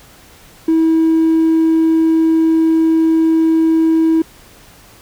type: tone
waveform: triangle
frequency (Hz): 323.3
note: E4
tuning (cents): -34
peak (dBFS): -6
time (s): 0.68-4.22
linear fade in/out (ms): 5
effects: tanh soft clip ceiling -5 dBFS + pink hiss -43 dBFS RMS until 5.01 s